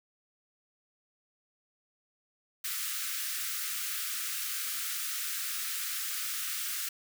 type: high-pass noise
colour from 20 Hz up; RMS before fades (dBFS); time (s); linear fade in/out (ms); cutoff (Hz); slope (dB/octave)
white; -35; 2.64-6.89; 5; 1200; 96
effects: none